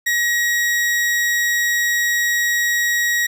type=tone; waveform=40% pulse; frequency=1900 Hz; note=A#6; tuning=33 cents sharp; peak=-15 dBFS; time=0.06-3.27 s; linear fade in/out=10 ms; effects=none